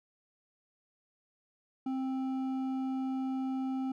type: tone with hard clipping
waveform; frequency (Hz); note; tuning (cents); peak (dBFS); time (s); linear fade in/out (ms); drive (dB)
triangle; 263.1; C4; +10; -33; 1.86-3.92; 5; 11
effects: none